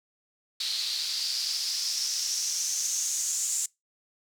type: noise with band-pass filter sweep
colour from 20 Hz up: white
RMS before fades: -30 dBFS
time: 0.6-3.66 s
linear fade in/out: 5 ms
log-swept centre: 4100 to 7300 Hz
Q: 5.3
effects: noise-tail reverb RT60 0.2 s tail -24 dB re dry